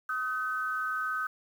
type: tone pair together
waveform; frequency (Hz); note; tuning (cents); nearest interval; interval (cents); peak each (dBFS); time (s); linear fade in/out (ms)
sine; 1263.4 / 1523; D#6 / F#6; +26 / +50; minor third; 324; -32 / -32; 0.09-1.27; 5
effects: 9-bit